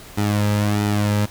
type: tone with flanger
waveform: sawtooth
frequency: 103.83 Hz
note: G#2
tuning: in tune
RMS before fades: -19 dBFS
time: 0.17-1.26 s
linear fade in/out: 10 ms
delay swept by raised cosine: 1.8 to 2.78 ms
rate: 1.5 Hz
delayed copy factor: -0.65
effects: pink hiss -41 dBFS RMS until 1.3 s